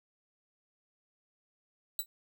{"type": "tone with exponential decay", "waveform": "5% pulse", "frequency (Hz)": 3951, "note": "B7", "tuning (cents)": 0, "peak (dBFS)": -19, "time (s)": [1.99, 2.06], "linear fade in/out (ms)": 2, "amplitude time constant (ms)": 15, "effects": []}